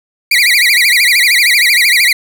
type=tone with vibrato; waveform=30% pulse; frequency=2147 Hz; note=C7; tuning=44 cents sharp; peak=-4 dBFS; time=0.31-2.13 s; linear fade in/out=5 ms; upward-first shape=sine; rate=13 Hz; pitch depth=210 cents each way; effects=none